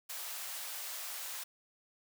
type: high-pass noise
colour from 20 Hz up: white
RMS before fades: -42 dBFS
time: 0.09-1.44 s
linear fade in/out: 10 ms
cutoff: 600 Hz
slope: 24 dB/octave
effects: none